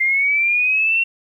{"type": "linear sweep", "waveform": "sine", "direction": "up", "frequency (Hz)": [2089, 2736], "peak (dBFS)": -14, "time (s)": [0, 1.04], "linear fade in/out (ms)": 10, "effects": ["9-bit"]}